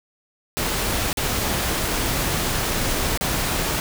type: noise with dropouts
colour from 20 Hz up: pink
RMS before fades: -23 dBFS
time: 0.57-3.8 s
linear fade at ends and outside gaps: 0 ms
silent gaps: 1.129-1.172 / 3.175-3.21 s
effects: none